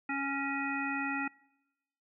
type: harmonic tone with a mistuned harmonic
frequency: 277.2 Hz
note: C#4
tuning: in tune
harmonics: 1 / 3 / 5 / 7 / 9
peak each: -36 / -39 / -38 / -38 / -39 dBFS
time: 0.09-1.28 s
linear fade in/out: 5 ms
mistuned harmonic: 7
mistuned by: -21 cents
effects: noise-tail reverb RT60 1.0 s tail -26 dB re dry